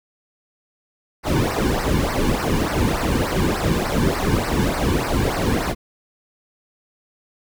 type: noise with flanger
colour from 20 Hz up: brown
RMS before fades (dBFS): -20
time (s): 1.23-5.75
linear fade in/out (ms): 50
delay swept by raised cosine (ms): 0.28 to 1.58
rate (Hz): 3.4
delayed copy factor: -0.85
effects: none